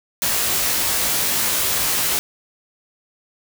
white noise with comb filter, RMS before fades -20 dBFS, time 0.22-2.19 s, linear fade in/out 0 ms, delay 18 ms, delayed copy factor +0.85, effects none

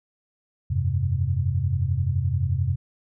sine chord, F suspended second, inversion none, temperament equal with one note detuned, 86.5 / 98 / 130.81 Hz, F2 / G2 / C3, -16 / 0 / 0 cents, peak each -25 dBFS, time 0.7-2.76 s, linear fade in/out 10 ms, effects none

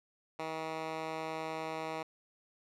10% pulse tone with band-pass filter, 159.4 Hz, D#3, 42 cents sharp, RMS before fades -39 dBFS, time 0.39-2.03 s, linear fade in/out 5 ms, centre 1200 Hz, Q 0.52, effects none

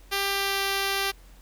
5% pulse tone with pitch glide, 395.9 to 392.9 Hz, G4 to G4, +17 to +4 cents, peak -13 dBFS, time 0.11-1.12 s, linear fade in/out 20 ms, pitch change -13 cents, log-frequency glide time 0.28-0.62 s, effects added 45 Hz sine -48 dBFS peak until 1.41 s + pink hiss -57 dBFS RMS until 1.41 s

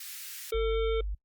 white high-pass noise, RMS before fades -42 dBFS, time 0-0.51 s, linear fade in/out 5 ms, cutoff 1600 Hz, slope 24 dB/octave
harmonic tone, 449.3 Hz, A4, 36 cents sharp, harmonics 1 / 3 / 5 / 7 / 8, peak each -26 / -40 / -43 / -46 / -45 dBFS, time 0.52-1.01 s, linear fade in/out 5 ms
sine tone, 50 Hz, G1, 35 cents sharp, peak -30 dBFS, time 0.54-1.15 s, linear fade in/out 10 ms
effects noise-tail reverb RT60 0.1 s tail -23 dB re dry + Opus 48 kbps

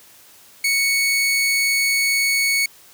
sawtooth tone, 2219 Hz, C#7, 1 cent sharp, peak -13 dBFS, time 0.64-2.66 s, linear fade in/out 5 ms, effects white hiss -48 dBFS RMS until 2.93 s + high-pass 60 Hz 12 dB/octave

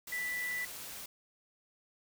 sine tone in noise, 1975.5 Hz, B6, in tune, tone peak -34 dBFS, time 0.12-0.65 s, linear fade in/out 5 ms, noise white, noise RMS -45 dBFS, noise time 0.07-1.06 s, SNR +8 dB, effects none

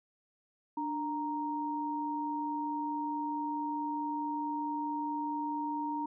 sine tone pair together, 295.9 / 932.3 Hz, D4 / A#5, +13 / 0 cents, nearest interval octave + minor sixth, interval 1987 cents, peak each -36 / -34 dBFS, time 0.77-6.06 s, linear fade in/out 5 ms, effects none

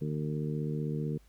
harmonic tone, 75.7 Hz, D#2, 47 cents flat, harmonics 2 / 3 / 4 / 5 / 6, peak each -32 / -38 / -42 / -42 / -41 dBFS, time 0.01-1.18 s, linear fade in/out 10 ms, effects added 50 Hz sine -57 dBFS peak until 1.28 s + pink hiss -67 dBFS RMS until 1.28 s

